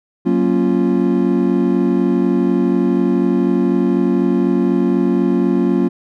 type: chord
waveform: triangle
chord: Gb major seventh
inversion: none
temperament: equal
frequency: 185 / 233.1 / 277.2 / 349.2 Hz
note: Gb3 / Bb3 / Db4 / F4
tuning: 0 / 0 / 0 / 0 cents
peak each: -16 dBFS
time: 0.25-5.89 s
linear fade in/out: 20 ms
effects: none